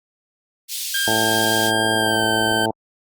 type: high-pass noise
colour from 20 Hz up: pink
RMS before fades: -27 dBFS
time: 0.68-1.72 s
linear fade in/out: 50 ms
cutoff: 3300 Hz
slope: 24 dB/octave
type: tone with pitch glide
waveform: 25% pulse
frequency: 1600 to 1550 Hz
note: G6 to G6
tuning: +35 to -20 cents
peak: -16 dBFS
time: 0.94-2.66 s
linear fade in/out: 5 ms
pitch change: -55 cents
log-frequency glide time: 1.95-2.23 s
type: harmonic tone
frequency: 110.7 Hz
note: A2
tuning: 11 cents sharp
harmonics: 1 / 2 / 3 / 4 / 5 / 6 / 7 / 8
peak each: -31 / -28 / -26 / -27 / -30 / -26 / -27 / -26 dBFS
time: 1.07-2.71 s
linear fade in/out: 5 ms
effects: Opus 32 kbps